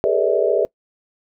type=tone cluster; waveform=sine; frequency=400.8 / 434.9 / 489.2 / 577 / 642 Hz; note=G4 / A4 / B4 / D5 / E5; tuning=+38 / -20 / -16 / -31 / -46 cents; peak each=-21 dBFS; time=0.04-0.65 s; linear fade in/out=0 ms; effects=noise-tail reverb RT60 0.1 s tail -23 dB re dry

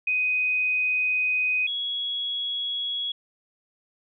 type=tone pair in turn; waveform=sine; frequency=2502 / 3340 Hz; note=D#7 / G#7; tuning=+9 / +9 cents; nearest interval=perfect fourth; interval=500 cents; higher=second; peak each=-21 / -26 dBFS; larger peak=first; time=0.07-1.67 / 1.67-3.12 s; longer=first; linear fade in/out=5 ms; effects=none

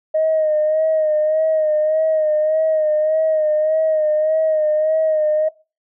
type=tone with vibrato; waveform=sine; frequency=622.3 Hz; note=D#5; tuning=in tune; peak=-13 dBFS; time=0.14-5.49 s; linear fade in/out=10 ms; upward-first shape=sine; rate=1.7 Hz; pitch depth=38 cents each way; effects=noise-tail reverb RT60 0.3 s tail -20 dB re dry + tanh soft clip ceiling -9 dBFS

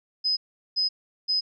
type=tone bursts; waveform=sine; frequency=5040 Hz; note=D#8; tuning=21 cents sharp; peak=-21 dBFS; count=3; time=0.24-1.41 s; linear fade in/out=20 ms; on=130 ms; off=390 ms; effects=none

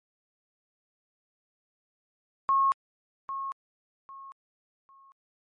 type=tone with echo; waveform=sine; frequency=1088 Hz; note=C#6; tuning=33 cents flat; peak=-20 dBFS; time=2.49-2.72 s; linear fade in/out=0 ms; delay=800 ms; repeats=3; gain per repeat=-11 dB; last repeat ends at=5.12 s; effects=MP3 48 kbps

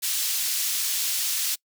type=high-pass noise; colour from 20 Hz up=pink; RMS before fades=-26 dBFS; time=0.02-1.56 s; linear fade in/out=20 ms; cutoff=4100 Hz; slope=12 dB/octave; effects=noise-tail reverb RT60 0.1 s tail -25 dB re dry

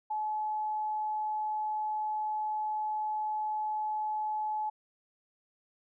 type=tone; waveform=sine; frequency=856 Hz; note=A5; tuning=48 cents flat; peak=-30 dBFS; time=0.1-4.7 s; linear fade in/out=10 ms; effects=none

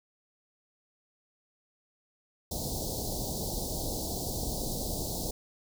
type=band-stop noise; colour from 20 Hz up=pink; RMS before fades=-34 dBFS; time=2.51-5.31 s; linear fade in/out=5 ms; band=810 to 4000 Hz; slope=48 dB/octave; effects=none

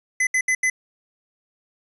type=tone bursts at uneven times; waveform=square; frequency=2022 Hz; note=B6; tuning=40 cents sharp; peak=-18 dBFS; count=4; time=0.2-0.27 / 0.34-0.41 / 0.48-0.55 / 0.63-0.7 s; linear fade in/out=5 ms; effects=resampled to 24000 Hz

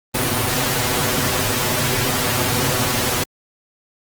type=noise with comb filter; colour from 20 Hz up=pink; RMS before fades=-19 dBFS; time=0.14-3.24 s; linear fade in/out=10 ms; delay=8 ms; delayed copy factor=+0.9; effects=high-pass 60 Hz 12 dB/octave + Opus 32 kbps

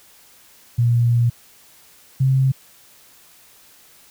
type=tone pair in turn; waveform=sine; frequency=118.8 / 132.81 Hz; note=A#2 / C3; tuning=+33 / +26 cents; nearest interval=major second; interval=193 cents; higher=second; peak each=-13 dBFS; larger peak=neither; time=0.78-1.3 / 2.2-2.52 s; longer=first; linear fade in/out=10 ms; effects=white hiss -50 dBFS RMS until 4.1 s

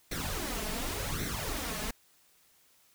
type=noise with flanger; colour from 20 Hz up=pink; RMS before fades=-35 dBFS; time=0.11-1.91 s; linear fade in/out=5 ms; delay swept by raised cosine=0.5 to 4.7 ms; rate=0.89 Hz; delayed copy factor=+0.7; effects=white hiss -65 dBFS RMS until 2.94 s

